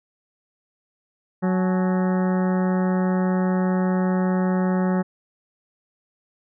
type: harmonic tone with a mistuned harmonic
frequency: 185 Hz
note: F#3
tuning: in tune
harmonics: 1 / 2 / 3 / 4 / 5 / 6 / 7 / 8 / 9 / 10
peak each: -19 / -28 / -30 / -35 / -33 / -38 / -39 / -41 / -42 / -41 dBFS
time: 1.42-5.03 s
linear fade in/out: 20 ms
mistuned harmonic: 5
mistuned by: -120 cents
effects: none